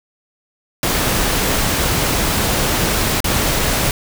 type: noise with dropouts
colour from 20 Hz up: pink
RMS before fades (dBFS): -17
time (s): 0.83-3.91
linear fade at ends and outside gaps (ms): 1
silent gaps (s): 3.204-3.243
effects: none